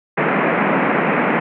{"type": "band-pass noise", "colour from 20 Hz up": "pink", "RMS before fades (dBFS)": -17, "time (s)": [0.17, 1.4], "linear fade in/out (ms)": 10, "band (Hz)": [160, 2400], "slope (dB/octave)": 48, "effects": []}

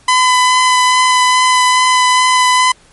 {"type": "tone with vibrato", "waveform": "sawtooth", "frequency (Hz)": 1008, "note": "B5", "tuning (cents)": 35, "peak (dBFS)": -4, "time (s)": [0.08, 2.72], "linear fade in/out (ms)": 5, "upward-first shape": "sine", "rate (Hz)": 2.4, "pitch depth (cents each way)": 10, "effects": ["pink hiss -47 dBFS RMS until 2.92 s", "MP3 48 kbps"]}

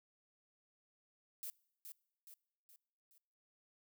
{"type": "noise with echo", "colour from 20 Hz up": "violet", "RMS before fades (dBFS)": -45, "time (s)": [1.43, 1.5], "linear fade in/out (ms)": 0, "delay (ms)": 420, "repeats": 4, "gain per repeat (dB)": -6, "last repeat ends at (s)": 3.18, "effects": ["noise-tail reverb RT60 0.8 s tail -25 dB re dry"]}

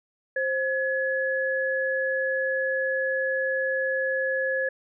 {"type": "tone pair together", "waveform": "sine", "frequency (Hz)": [527, 1696], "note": ["C5", "G#6"], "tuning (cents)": [12, 36], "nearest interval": "octave + minor sixth", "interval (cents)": 2024, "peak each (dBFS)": -26, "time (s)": [0.36, 4.69], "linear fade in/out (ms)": 5, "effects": []}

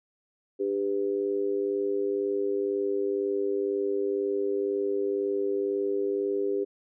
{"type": "tone with amplitude modulation", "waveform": "sine", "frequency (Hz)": 398.9, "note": "G4", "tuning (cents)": 30, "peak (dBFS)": -21, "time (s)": [0.59, 6.65], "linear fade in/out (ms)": 20, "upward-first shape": "sine", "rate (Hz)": 102, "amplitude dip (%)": 85, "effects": []}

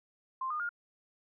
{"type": "tone with pitch steps", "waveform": "sine", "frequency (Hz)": [1050, 1220.1, 1417.9], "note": ["C6", "D#6", "F6"], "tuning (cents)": [6, -34, 26], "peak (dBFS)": -32, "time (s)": [0.41, 0.692], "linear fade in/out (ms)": 5, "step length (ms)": 94, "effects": []}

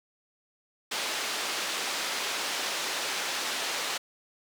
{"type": "band-pass noise", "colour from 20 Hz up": "white", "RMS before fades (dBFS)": -32, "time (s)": [0.91, 3.98], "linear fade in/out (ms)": 10, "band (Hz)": [350, 4900], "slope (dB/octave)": 12, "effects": []}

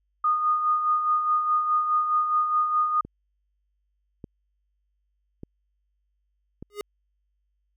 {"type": "tone with tremolo", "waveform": "sine", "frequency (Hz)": 1230, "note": "D#6", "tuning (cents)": -20, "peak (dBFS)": -18, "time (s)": [0.24, 3.01], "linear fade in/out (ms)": 5, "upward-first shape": "sine", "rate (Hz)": 4.8, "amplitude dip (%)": 50}
{"type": "click train", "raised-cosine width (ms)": 3, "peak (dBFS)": -25, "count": 4, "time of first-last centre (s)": [3.05, 6.626], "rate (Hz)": 0.839}
{"type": "tone with exponential growth", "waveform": "square", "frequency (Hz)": 412.8, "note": "G#4", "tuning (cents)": -10, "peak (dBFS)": -26, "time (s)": [6.7, 6.81], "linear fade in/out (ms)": 1, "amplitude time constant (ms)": 23}
{"effects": ["added 50 Hz sine -70 dBFS peak until 7.76 s"]}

